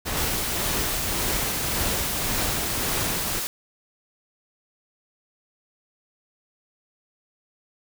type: noise with tremolo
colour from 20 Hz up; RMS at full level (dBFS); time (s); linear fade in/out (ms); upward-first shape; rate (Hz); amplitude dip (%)
pink; -26; 0.05-3.4; 20; triangle; 1.8; 50
type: noise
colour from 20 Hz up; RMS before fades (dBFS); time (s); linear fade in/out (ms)
white; -29; 0.17-3.47; 0
effects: none